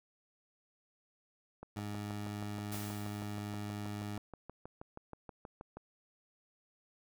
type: click train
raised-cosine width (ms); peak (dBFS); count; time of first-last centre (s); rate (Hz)
1; -32; 27; 1.63-5.77; 6.28
type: tone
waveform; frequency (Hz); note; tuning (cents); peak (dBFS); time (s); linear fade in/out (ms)
20% pulse; 103.6; G#2; -4; -34; 1.76-4.18; 5
type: noise with exponential decay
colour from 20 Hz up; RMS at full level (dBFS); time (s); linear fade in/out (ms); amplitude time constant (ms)
white; -44; 2.72-3.78; 1; 230
effects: none